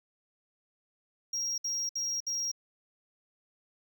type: tone bursts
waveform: triangle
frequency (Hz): 5620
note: F8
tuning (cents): +10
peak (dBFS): -29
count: 4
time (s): 1.33-2.516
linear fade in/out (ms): 5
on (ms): 250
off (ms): 62
effects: none

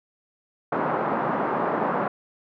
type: band-pass noise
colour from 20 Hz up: white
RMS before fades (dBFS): -25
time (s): 0.72-2.08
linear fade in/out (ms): 5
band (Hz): 160 to 1200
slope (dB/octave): 24
effects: none

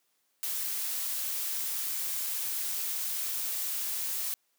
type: noise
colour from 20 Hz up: blue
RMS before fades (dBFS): -33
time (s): 0.43-4.34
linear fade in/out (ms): 0
effects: white hiss -74 dBFS RMS until 4.58 s + high-pass 200 Hz 12 dB/octave

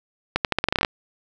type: accelerating click train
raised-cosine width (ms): 0.3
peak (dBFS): -3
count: 12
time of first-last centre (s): 0.36-0.848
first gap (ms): 88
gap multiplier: 0.85
effects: none

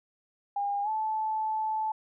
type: tone with pitch glide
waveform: sine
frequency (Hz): 808 to 871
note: G#5 to A5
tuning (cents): -48 to -18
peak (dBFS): -27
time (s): 0.56-1.92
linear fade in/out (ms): 5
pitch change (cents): +130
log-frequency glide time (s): 0.83-0.89
effects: none

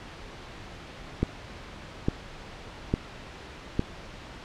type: click train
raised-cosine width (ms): 3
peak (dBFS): -10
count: 4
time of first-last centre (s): 1.23-3.794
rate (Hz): 1.17
effects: pink hiss -43 dBFS RMS until 4.44 s + low-pass 4000 Hz 12 dB/octave

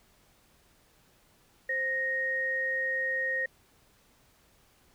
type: tone pair together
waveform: sine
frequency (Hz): 523.3 / 1864.7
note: C5 / A#6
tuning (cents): 0 / 0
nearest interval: octave + minor seventh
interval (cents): 2200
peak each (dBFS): -36 / -28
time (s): 1.69-3.46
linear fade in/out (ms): 5
effects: pink hiss -64 dBFS RMS until 4.94 s

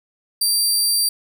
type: tone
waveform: 20% pulse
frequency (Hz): 4699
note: D8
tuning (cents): 0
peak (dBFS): -10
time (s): 0.41-1.09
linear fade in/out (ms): 5
effects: none

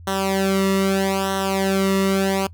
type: tone with flanger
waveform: sawtooth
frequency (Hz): 193.4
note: G3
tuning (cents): -23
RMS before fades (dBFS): -20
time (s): 0.07-2.47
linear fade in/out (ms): 5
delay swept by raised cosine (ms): 0.42 to 1.27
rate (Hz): 0.79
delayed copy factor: -0.85
effects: noise-tail reverb RT60 0.1 s tail -23 dB re dry + added 86 Hz sine -38 dBFS peak until 2.53 s

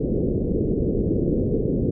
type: low-pass noise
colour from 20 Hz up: white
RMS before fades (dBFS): -22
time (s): 0-1.91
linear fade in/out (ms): 10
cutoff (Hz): 470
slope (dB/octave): 48
effects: none

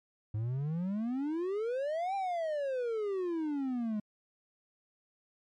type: exponential two-way sweep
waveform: triangle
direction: up then down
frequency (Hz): 103.83 to 800 to 206.3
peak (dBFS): -29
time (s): 0.34-4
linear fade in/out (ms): 5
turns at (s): 2.15
effects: MP3 48 kbps

